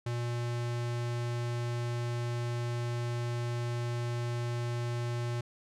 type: tone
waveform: square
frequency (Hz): 119.6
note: A#2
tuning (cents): +45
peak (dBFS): -32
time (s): 0.06-5.41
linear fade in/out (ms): 5
effects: low-pass 8000 Hz 12 dB/octave